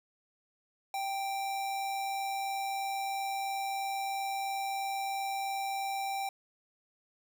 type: tone with amplitude modulation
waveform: square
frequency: 784 Hz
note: G5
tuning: in tune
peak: -32 dBFS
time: 0.94-6.29 s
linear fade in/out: 2 ms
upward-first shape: sine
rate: 123 Hz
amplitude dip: 25%
effects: none